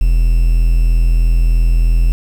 triangle tone with quantisation, 41.55 Hz, E1, 15 cents sharp, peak -6 dBFS, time 0.01-2.12 s, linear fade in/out 0 ms, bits 6, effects none

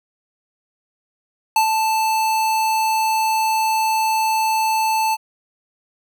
square tone with ADSR envelope, 880 Hz, A5, in tune, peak -12 dBFS, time 1.56-5.17 s, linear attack 3 ms, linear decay 93 ms, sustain -5 dB, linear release 36 ms, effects none

